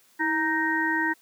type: harmonic tone with a mistuned harmonic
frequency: 311.1 Hz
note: D#4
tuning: in tune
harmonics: 1 / 3 / 5 / 6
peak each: -28 / -29 / -29 / -26 dBFS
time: 0.19-1.14 s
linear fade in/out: 20 ms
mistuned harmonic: 1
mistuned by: +64 cents
effects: white hiss -60 dBFS RMS until 1.21 s + high-pass 150 Hz 12 dB/octave